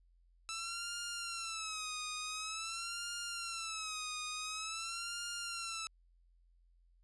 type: tone with vibrato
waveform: 10% pulse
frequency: 1318.5 Hz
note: E6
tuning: in tune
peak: -31 dBFS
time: 0.49-5.87 s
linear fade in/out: 0 ms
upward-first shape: sine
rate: 0.47 Hz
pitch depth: 110 cents each way
effects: added 43 Hz sine -65 dBFS peak until 7.03 s + resampled to 24000 Hz